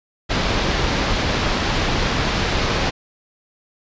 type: low-pass noise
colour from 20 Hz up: pink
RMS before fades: -20 dBFS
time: 0.29-2.91 s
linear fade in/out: 20 ms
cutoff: 5200 Hz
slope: 24 dB/octave
effects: resampled to 16000 Hz